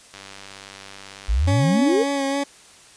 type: click train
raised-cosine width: 0.2 ms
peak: -21 dBFS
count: 135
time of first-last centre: 0.14-1.505 s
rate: 98.2 Hz
type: exponential sweep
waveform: sine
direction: up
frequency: 49 to 500 Hz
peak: -16 dBFS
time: 1.28-2.04 s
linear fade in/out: 20 ms
type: tone with vibrato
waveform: 20% pulse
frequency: 277.2 Hz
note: C#4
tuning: in tune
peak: -16 dBFS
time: 1.47-2.44 s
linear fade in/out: 10 ms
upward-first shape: sine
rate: 3.5 Hz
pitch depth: 28 cents each way
effects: white hiss -48 dBFS RMS until 2.96 s + resampled to 22050 Hz